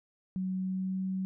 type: tone with pitch glide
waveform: sine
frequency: 186.9 to 188.85 Hz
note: F#3 to F#3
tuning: +18 to +36 cents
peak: -30 dBFS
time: 0.36-1.25 s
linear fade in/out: 0 ms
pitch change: +18 cents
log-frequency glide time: 0.55-1.01 s
effects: none